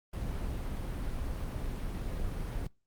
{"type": "noise", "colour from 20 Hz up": "brown", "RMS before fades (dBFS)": -35, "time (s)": [0.13, 2.67], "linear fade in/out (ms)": 5, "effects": ["noise-tail reverb RT60 0.3 s tail -26 dB re dry", "Opus 32 kbps"]}